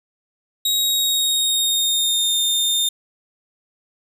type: tone with pitch glide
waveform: sawtooth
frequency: 3800 to 3635 Hz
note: A#7 to A#7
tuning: +33 to -44 cents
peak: -14 dBFS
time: 0.65-2.89 s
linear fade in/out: 5 ms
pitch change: -77 cents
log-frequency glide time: 0.75-2.4 s
effects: none